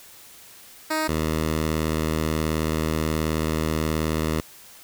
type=tone pair in turn; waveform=10% pulse; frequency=312.9 / 78.66 Hz; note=D#4 / D#2; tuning=+10 / +19 cents; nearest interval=2 octaves; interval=2391 cents; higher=first; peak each=-14 dBFS; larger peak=neither; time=0.9-1.08 / 1.08-4.41 s; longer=second; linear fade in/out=10 ms; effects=white hiss -47 dBFS RMS until 4.83 s